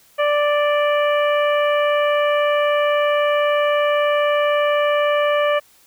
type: harmonic tone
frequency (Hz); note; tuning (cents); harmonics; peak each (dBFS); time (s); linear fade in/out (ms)
587.3; D5; 0; 1 / 2 / 3 / 4 / 5; -16 / -22 / -26 / -28 / -30; 0.18-5.6; 20
effects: white hiss -53 dBFS RMS until 5.86 s